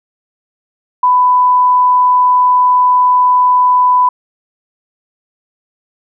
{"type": "tone", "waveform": "sine", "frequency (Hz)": 997, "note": "B5", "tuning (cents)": 16, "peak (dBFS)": -6, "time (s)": [1.03, 4.09], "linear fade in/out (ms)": 5, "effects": []}